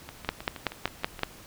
two click trains, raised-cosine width 0.3 ms, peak -22 / -9 dBFS, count 8 / 6, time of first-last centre 0.09-1.192 / 0.29-1.233 s, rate 6.35 / 5.3 Hz, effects pink hiss -49 dBFS RMS until 1.46 s

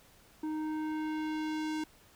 square tone with low-pass filter sweep, 310 Hz, D#4, 6 cents flat, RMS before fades -35 dBFS, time 0.43-1.84 s, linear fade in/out 5 ms, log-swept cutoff 840 to 8000 Hz, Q 0.73, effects pink hiss -61 dBFS RMS until 2.15 s

